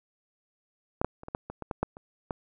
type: clicks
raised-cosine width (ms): 1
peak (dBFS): -12 / -11 / -30 / -24 / -16 / -23 / -22 / -17 / -12 / -30 / -17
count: 11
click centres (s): 1.015 / 1.046 / 1.234 / 1.284 / 1.349 / 1.5 / 1.623 / 1.712 / 1.83 / 1.969 / 2.308
effects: none